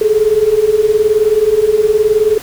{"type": "beating tone pair", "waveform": "sine", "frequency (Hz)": [415.3, 434.3], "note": ["G#4", "A4"], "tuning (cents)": [0, -23], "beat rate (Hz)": 19, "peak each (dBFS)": [-13, -10], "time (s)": [0.01, 2.38], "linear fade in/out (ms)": 5, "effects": ["pink hiss -31 dBFS RMS until 2.42 s"]}